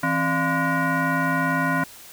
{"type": "tone with frequency modulation", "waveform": "sine", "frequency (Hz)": 594, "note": "D5", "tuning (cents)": 20, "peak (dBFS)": -19, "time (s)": [0.03, 1.84], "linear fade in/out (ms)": 5, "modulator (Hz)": 430, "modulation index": 2.8, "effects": ["white hiss -44 dBFS RMS until 2.12 s"]}